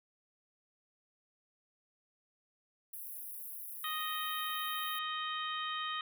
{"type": "high-pass noise", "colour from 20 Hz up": "white", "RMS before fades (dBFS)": -45, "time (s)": [2.93, 4.99], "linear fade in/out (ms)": 5, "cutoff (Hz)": 10000, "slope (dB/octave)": 96}
{"type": "harmonic tone", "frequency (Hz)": 622.3, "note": "D#5", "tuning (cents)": 0, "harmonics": [2, 3, 4, 5, 6], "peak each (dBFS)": [-38, -43, -49, -42, -44], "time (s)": [3.84, 6.01], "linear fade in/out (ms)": 2}
{"effects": []}